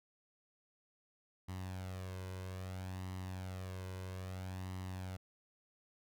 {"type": "tone with flanger", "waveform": "sawtooth", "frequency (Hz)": 93, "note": "F#2", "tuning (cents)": 9, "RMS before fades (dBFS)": -44, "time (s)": [1.48, 5.17], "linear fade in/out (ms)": 10, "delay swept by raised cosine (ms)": [1, 2], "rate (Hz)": 0.61, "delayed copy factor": 0.55, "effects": []}